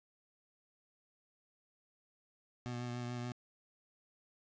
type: tone with vibrato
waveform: 25% pulse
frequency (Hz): 121.9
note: B2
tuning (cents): -22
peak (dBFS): -35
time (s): 2.66-3.32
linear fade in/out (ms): 0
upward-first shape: triangle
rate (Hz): 6.9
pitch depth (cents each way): 21
effects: resampled to 16000 Hz + 11-bit